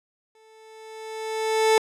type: tone with exponential growth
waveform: 30% pulse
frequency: 440 Hz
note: A4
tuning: in tune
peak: -12 dBFS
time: 0.35-1.78 s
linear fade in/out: 2 ms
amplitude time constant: 310 ms
effects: low-pass 10000 Hz 12 dB/octave